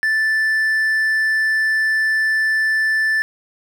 triangle tone, 1760 Hz, A6, in tune, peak -13 dBFS, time 0.03-3.22 s, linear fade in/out 0 ms, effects none

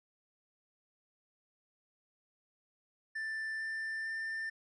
triangle tone with pitch steps, 1770 / 1780.3 / 1790.6 Hz, A6 / A6 / A6, +10 / +20 / +30 cents, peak -34 dBFS, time 3.15-4.5 s, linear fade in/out 10 ms, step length 450 ms, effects resampled to 22050 Hz

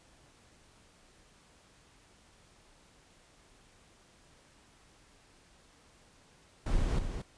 brown noise with echo, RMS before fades -29 dBFS, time 6.66-6.99 s, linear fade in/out 5 ms, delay 230 ms, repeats 1, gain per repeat -6 dB, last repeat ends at 7.22 s, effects pink hiss -62 dBFS RMS until 7.37 s + resampled to 22050 Hz

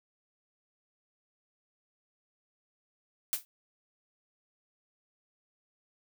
blue noise with exponential decay, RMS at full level -26 dBFS, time 3.33-3.45 s, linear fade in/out 0 ms, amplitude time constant 25 ms, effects none

